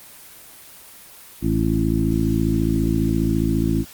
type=harmonic tone with a mistuned harmonic; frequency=54.7 Hz; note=A1; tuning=9 cents flat; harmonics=1 / 2 / 3 / 4 / 5 / 6; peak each=-24 / -24 / -24 / -24 / -24 / -24 dBFS; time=1.41-3.85 s; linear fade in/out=50 ms; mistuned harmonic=6; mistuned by=+21 cents; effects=white hiss -43 dBFS RMS until 3.93 s + Opus 24 kbps